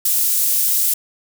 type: high-pass noise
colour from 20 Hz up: pink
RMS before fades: -17 dBFS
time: 0.05-0.94 s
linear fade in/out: 5 ms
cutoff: 11000 Hz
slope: 12 dB/octave
effects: none